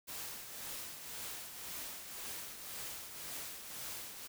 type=noise with tremolo; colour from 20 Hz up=white; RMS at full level=-43 dBFS; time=0.07-4.28 s; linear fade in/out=20 ms; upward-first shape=triangle; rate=1.9 Hz; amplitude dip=55%; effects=none